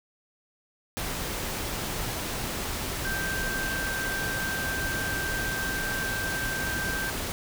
sine tone in noise, 1568 Hz, G6, in tune, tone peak -30 dBFS, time 3.05-7.1 s, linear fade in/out 0 ms, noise pink, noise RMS -32 dBFS, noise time 0.97-7.32 s, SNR -1 dB, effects none

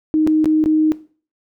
sine tone with dropouts, 311.1 Hz, D#4, in tune, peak -12 dBFS, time 0.14-0.92 s, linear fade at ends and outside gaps 0 ms, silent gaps 0.267-0.274 / 0.444-0.457 / 0.64-0.659 s, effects noise-tail reverb RT60 0.4 s tail -17 dB re dry

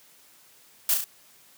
blue noise with echo, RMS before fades -22 dBFS, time 0.89-0.94 s, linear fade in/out 2 ms, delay 34 ms, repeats 3, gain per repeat -4 dB, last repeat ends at 1.042 s, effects white hiss -56 dBFS RMS until 1.57 s + high-pass 100 Hz 12 dB/octave

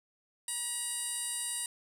15% pulse tone with band-pass filter, 957 Hz, A#5, 45 cents sharp, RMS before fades -36 dBFS, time 0.48-1.66 s, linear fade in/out 2 ms, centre 8900 Hz, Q 2.6, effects none

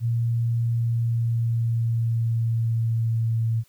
sine tone with pitch glide, 116.8 to 113.67 Hz, A#2 to A#2, +4 to -43 cents, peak -20 dBFS, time 0-3.64 s, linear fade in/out 50 ms, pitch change -47 cents, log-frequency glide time 0.72-3.42 s, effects white hiss -61 dBFS RMS until 3.68 s

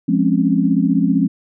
sine chord, Db major seventh, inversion first, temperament equal, 174.61 / 207.7 / 261.6 / 277.2 Hz, F3 / Ab3 / C4 / Db4, 0 / 0 / 0 / 0 cents, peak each -18 dBFS, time 0.08-1.28 s, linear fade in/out 10 ms, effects none

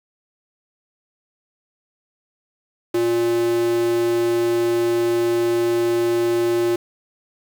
square tone with high-pass filter, 117.2 Hz, A#2, 10 cents sharp, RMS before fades -19 dBFS, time 2.94-6.76 s, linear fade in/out 5 ms, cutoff 320 Hz, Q 5.3, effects 7-bit

